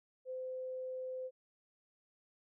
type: tone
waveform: sine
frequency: 514 Hz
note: C5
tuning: 31 cents flat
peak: -39 dBFS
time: 0.25-1.31 s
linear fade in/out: 50 ms
effects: none